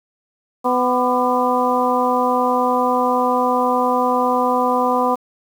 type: harmonic tone with a mistuned harmonic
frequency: 250.2 Hz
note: B3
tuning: 23 cents sharp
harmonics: 1 / 2 / 3 / 4 / 5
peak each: -22 / -20 / -21 / -19 / -24 dBFS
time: 0.64-5.16 s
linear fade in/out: 20 ms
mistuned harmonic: 5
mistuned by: -71 cents
effects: 7-bit